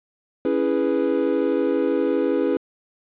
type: chord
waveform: triangle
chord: C# minor seventh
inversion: none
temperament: equal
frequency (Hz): 277.2 / 329.6 / 415.3 / 493.9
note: C#4 / E4 / G#4 / B4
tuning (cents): 0 / 0 / 0 / 0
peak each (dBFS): -22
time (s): 0.45-2.57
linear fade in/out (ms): 2
effects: resampled to 8000 Hz + 8-bit